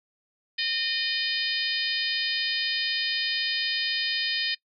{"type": "harmonic tone with a mistuned harmonic", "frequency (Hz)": 612, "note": "D#5", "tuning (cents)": -29, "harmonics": [3, 4, 5, 6, 7, 8], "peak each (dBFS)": [-32, -32, -32, -32, -32, -32], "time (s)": [0.58, 4.55], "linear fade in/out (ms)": 10, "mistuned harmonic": 7, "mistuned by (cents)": -27, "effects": ["noise-tail reverb RT60 0.1 s tail -21 dB re dry"]}